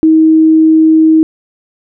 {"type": "tone", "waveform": "sine", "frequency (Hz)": 317.5, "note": "D#4", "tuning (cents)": 35, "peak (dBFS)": -3, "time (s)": [0.03, 1.23], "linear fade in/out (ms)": 0, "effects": []}